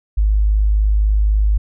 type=tone; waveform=sine; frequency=51.91 Hz; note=G#1; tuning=in tune; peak=-11 dBFS; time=0.17-1.58 s; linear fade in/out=10 ms; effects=none